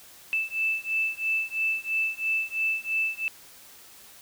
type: beating tone pair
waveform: sine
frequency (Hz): 2637 / 2640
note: E7 / E7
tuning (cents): 0 / +2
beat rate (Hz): 3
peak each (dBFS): -28 / -28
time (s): 0.33-3.28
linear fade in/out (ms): 0
effects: white hiss -50 dBFS RMS until 4.21 s